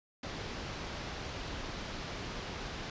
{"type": "low-pass noise", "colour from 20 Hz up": "pink", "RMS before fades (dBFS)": -41, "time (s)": [0.23, 2.9], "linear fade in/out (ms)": 2, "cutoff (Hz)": 5600, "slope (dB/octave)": 24, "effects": ["resampled to 16000 Hz"]}